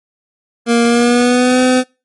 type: tone with pitch glide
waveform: 25% pulse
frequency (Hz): 234.6 to 254.4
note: A#3 to C4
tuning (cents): +11 to -48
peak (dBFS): -5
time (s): 0.66-1.84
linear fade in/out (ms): 50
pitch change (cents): +141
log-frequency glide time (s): 0.85-1.61
effects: noise-tail reverb RT60 0.3 s tail -26 dB re dry + MP3 48 kbps